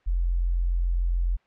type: tone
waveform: sine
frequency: 43.53 Hz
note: F1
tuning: 5 cents flat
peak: -21 dBFS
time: 0.06-1.37 s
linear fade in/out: 20 ms
effects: white hiss -64 dBFS RMS until 1.46 s + low-pass 2000 Hz 12 dB/octave